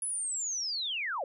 sine linear sweep, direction down, 10440 to 490 Hz, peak -31 dBFS, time 0.02-1.24 s, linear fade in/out 2 ms, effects none

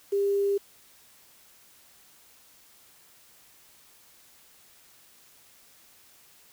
sine tone with quantisation, 400 Hz, G4, 35 cents sharp, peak -22 dBFS, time 0.12-0.58 s, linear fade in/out 10 ms, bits 8, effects white hiss -57 dBFS RMS until 6.52 s

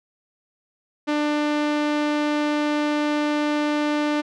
sawtooth tone, 297.4 Hz, D4, 22 cents sharp, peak -16 dBFS, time 1.07-4.22 s, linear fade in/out 20 ms, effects low-pass 4000 Hz 12 dB/octave

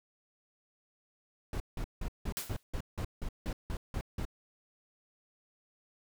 brown noise bursts, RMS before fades -35 dBFS, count 12, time 1.53-4.252 s, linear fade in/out 2 ms, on 71 ms, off 170 ms
white noise with exponential decay, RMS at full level -34 dBFS, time 2.37-2.63 s, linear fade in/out 0 ms, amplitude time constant 55 ms
effects none

